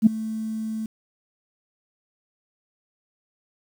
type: tone with ADSR envelope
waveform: sine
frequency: 220 Hz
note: A3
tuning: in tune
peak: -7 dBFS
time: 0.02-0.86 s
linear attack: 45 ms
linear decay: 8 ms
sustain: -19 dB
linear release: 3 ms
effects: tanh soft clip ceiling -3 dBFS + 8-bit